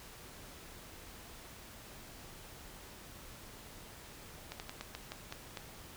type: slowing click train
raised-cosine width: 0.2 ms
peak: -24 dBFS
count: 8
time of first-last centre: 4.52-5.572 s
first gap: 79 ms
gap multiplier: 1.21
effects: pink hiss -52 dBFS RMS until 5.96 s